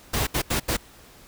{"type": "noise bursts at uneven times", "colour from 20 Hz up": "pink", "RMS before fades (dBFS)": -24, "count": 4, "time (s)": [[0.13, 0.27], [0.34, 0.42], [0.5, 0.6], [0.68, 0.77]], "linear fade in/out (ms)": 10, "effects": ["pink hiss -50 dBFS RMS until 1.27 s"]}